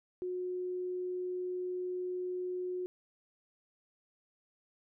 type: tone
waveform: sine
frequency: 363.3 Hz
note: F#4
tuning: 32 cents flat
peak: -34 dBFS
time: 0.22-2.86 s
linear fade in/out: 0 ms
effects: none